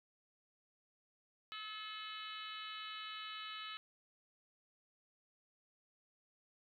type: harmonic tone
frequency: 430.9 Hz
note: A4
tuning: 36 cents flat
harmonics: 3 / 4 / 5 / 6 / 7 / 8 / 9 / 10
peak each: -49 / -55 / -55 / -54 / -50 / -58 / -52 / -61 dBFS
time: 1.52-3.77 s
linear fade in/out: 0 ms
effects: 13-bit